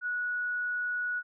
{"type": "tone", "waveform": "sine", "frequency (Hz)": 1465, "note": "F#6", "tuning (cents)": -18, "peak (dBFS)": -29, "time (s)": [0.01, 1.23], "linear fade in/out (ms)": 50, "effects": []}